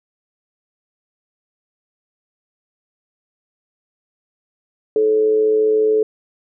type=tone with amplitude modulation; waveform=sine; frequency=432.3 Hz; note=A4; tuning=31 cents flat; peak=-10 dBFS; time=4.96-6.03 s; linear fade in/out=2 ms; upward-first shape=sine; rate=114 Hz; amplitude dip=45%; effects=none